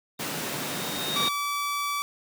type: tone with exponential growth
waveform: sine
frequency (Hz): 3713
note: A#7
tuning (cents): -8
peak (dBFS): -23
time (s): 0.18-1.29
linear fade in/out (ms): 5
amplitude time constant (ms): 240
type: high-pass noise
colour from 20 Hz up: pink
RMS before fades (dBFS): -32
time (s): 0.19-1.29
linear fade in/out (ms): 10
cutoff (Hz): 140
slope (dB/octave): 24
type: tone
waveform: sawtooth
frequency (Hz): 1153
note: D6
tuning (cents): -32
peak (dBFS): -23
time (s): 1.16-2.02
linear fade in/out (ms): 0
effects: none